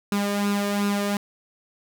sawtooth tone with flanger, 202.9 Hz, G#3, 40 cents flat, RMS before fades -24 dBFS, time 0.12-1.17 s, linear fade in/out 2 ms, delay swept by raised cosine 0.75 to 1.75 ms, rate 2.7 Hz, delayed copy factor +0.6, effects none

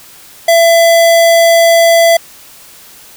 square tone, 670 Hz, E5, 28 cents sharp, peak -5 dBFS, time 0.48-2.17 s, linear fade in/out 5 ms, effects white hiss -37 dBFS RMS until 3.16 s

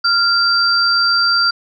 sine tone pair together, 1390 / 4694 Hz, F6 / D8, -9 / -2 cents, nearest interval octave + major sixth, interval 2107 cents, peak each -14 dBFS, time 0.04-1.51 s, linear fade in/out 10 ms, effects none

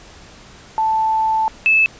sine tone pair in turn, 880 / 2615 Hz, A5 / E7, 0 / -15 cents, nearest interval octave + perfect fifth, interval 1885 cents, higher second, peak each -14 / -10 dBFS, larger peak second, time 0.78-1.48 / 1.66-1.86 s, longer first, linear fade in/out 0 ms, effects pink hiss -42 dBFS RMS until 1.99 s + resampled to 16000 Hz

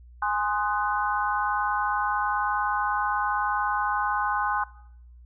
sine chord, Ab dominant seventh, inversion none, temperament equal with one note detuned, 830.6 / 1046.5 / 1244.5 / 1495.4 Hz, Ab5 / C6 / Eb6 / Gb6, 0 / 0 / 0 / +18 cents, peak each -27 / -28 / -31 / -29 dBFS, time 0.22-4.64 s, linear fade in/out 5 ms, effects noise-tail reverb RT60 0.7 s tail -20 dB re dry + added 60 Hz sine -46 dBFS peak until 5.25 s

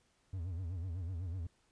triangle tone with vibrato, 88.2 Hz, F2, 18 cents sharp, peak -35 dBFS, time 0.33-1.47 s, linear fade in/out 5 ms, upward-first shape sine, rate 8 Hz, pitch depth 150 cents each way, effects pink hiss -73 dBFS RMS until 1.71 s + resampled to 22050 Hz

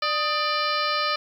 harmonic tone with a mistuned harmonic, 593 Hz, D5, 17 cents sharp, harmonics 1 / 2 / 3 / 4 / 5 / 6 / 7 / 8 / 9, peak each -31 / -25 / -32 / -31 / -33 / -38 / -32 / -32 / -36 dBFS, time 0.02-1.16 s, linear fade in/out 5 ms, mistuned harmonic 2, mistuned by +85 cents, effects 9-bit

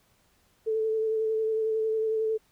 sine tone with vibrato, 440 Hz, A4, in tune, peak -24 dBFS, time 0.66-2.38 s, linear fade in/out 20 ms, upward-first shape sine, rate 11 Hz, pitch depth 19 cents each way, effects pink hiss -66 dBFS RMS until 2.51 s

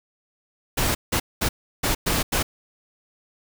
pink noise bursts at uneven times, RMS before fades -22 dBFS, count 6, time 0.77-0.95 / 1.12-1.2 / 1.41-1.49 / 1.83-1.95 / 2.06-2.23 / 2.32-2.43 s, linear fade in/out 10 ms, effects none

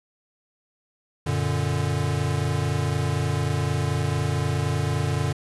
square chord, Gb augmented, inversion none, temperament equal with one note detuned, 92.5 / 116.54 / 145.9 Hz, Gb2 / Bb2 / D3, 0 / 0 / -11 cents, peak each -28 / -28 / -26 dBFS, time 1.26-5.33 s, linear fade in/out 10 ms, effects resampled to 24000 Hz + 8-bit

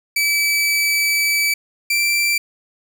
sawtooth tone pair in turn, 2303 / 2346 Hz, D7 / D7, -34 / -2 cents, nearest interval unison, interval 32 cents, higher second, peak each -12 dBFS, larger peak neither, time 0.16-1.54 / 1.9-2.38 s, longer first, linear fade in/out 5 ms, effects none

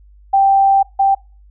sine tone pair in turn, 784 / 784 Hz, G5 / G5, 0 / 0 cents, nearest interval unison, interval 0 cents, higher neither, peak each -8 / -9 dBFS, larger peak first, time 0.33-0.83 / 0.99-1.15 s, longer first, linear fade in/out 10 ms, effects noise-tail reverb RT60 0.3 s tail -23 dB re dry + added 50 Hz sine -42 dBFS peak until 1.5 s

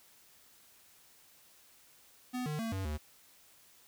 square tone with pitch steps, 250.2 / 151.3 / 226.1 / 95.8 / 75.4 Hz, B3 / D#3 / A3 / G2 / D2, +23 / -48 / +47 / -39 / +46 cents, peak -35 dBFS, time 2.33-2.98 s, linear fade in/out 20 ms, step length 130 ms, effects white hiss -62 dBFS RMS until 3.87 s

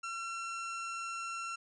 30% pulse tone, 1357 Hz, E6, 50 cents sharp, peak -35 dBFS, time 0.03-1.56 s, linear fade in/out 10 ms, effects resampled to 22050 Hz

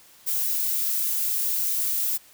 violet noise, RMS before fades -25 dBFS, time 0.26-2.18 s, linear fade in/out 20 ms, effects white hiss -53 dBFS RMS until 2.33 s

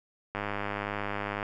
click train, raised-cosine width 0.5 ms, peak -17 dBFS, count 111, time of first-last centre 0.35-1.428 s, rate 102 Hz, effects none

